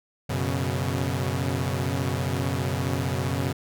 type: chord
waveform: sawtooth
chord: F# suspended fourth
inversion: none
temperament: equal with one note detuned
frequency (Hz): 91.7 / 123.47 / 138.59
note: F#2 / B2 / C#3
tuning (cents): -15 / 0 / 0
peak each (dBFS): -25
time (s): 0.29-3.53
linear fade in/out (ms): 10
effects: none

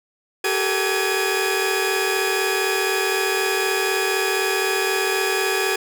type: tone cluster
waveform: sawtooth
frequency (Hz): 383.6 / 427.6 / 463 / 1677 / 2472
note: G4 / A4 / A#4 / G#6 / D#7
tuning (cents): -37 / -49 / -12 / +16 / -12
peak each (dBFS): -19 / -23 / -27 / -22 / -23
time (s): 0.44-5.76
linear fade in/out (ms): 5
effects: none

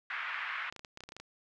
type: band-pass noise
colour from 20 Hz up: pink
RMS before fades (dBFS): -38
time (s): 0.1-0.7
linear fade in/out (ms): 2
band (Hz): 1300 to 2300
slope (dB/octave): 24
type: clicks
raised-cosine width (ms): 0.2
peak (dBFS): -29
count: 11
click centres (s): 0.725 / 0.763 / 0.794 / 0.848 / 0.974 / 1.006 / 1.037 / 1.09 / 1.121 / 1.166 / 1.2
effects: none

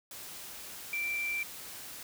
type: tone in noise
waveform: sine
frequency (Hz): 2349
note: D7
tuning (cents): 0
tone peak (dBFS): -31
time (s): 0.93-1.43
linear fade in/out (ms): 2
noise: white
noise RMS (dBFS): -45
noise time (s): 0.11-2.03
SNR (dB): +11
effects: none

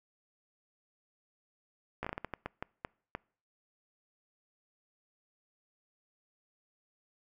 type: slowing click train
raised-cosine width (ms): 0.5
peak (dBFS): -21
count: 12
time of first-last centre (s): 2.03-3.15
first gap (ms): 15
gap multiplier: 1.35
effects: noise-tail reverb RT60 0.5 s tail -26 dB re dry

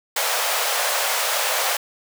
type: high-pass noise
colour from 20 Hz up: pink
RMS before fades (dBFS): -22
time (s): 0.16-1.77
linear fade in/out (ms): 5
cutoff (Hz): 510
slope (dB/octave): 48
effects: none

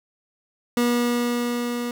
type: tone with level ramp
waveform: 30% pulse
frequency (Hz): 240.8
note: B3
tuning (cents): -44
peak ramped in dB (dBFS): -15 to -23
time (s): 0.77-1.91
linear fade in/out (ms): 2
effects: none

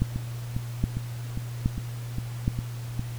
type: two click trains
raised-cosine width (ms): 5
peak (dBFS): -10 / -17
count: 4 / 8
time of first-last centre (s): 0.02-2.479 / 0.16-2.994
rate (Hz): 1.22 / 2.47
effects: added 119 Hz sine -32 dBFS peak until 3.18 s + pink hiss -46 dBFS RMS until 3.18 s

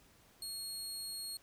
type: tone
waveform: 25% pulse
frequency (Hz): 4300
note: C8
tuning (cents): +47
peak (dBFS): -36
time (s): 0.42-1.37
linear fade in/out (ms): 2
effects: pink hiss -65 dBFS RMS until 1.42 s

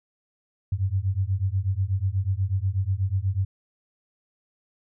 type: beating tone pair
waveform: sine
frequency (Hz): 92.2 / 100.4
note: F#2 / G2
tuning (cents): -6 / +42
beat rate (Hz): 8.2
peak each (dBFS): -25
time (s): 0.72-3.45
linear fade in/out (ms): 5
effects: none

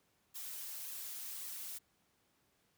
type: noise with flanger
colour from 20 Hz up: blue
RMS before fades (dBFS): -45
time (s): 0.34-1.79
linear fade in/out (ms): 20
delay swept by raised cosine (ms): 1.3 to 7.3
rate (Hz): 1.8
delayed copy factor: -0.65
effects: pink hiss -75 dBFS RMS until 2.77 s + high-pass 80 Hz 12 dB/octave

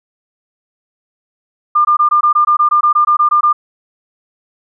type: tone bursts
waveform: sine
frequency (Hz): 1200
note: D6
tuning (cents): +37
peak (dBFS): -7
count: 15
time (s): 1.75-3.53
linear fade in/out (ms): 10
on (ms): 100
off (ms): 20
effects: none

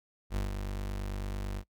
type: tone with ADSR envelope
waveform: 35% pulse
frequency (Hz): 49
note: G1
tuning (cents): 0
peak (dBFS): -27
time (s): 0.3-1.64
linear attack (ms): 61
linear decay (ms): 140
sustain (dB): -5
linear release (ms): 65
effects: noise-tail reverb RT60 0.1 s tail -22 dB re dry

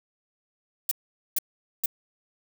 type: noise bursts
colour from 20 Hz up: violet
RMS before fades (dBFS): -24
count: 3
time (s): 0.89-1.859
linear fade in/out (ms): 2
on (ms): 23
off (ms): 450
effects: none

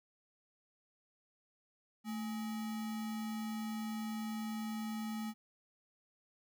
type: tone with sample-and-hold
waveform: sine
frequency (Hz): 220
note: A3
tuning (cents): 0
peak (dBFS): -37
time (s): 2.04-5.34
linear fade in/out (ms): 50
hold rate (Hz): 1050
effects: none

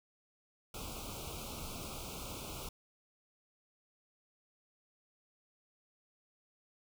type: band-stop noise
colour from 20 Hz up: pink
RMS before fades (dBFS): -44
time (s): 0.74-2.69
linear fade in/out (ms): 5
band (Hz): 1400 to 2300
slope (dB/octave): 96
effects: none

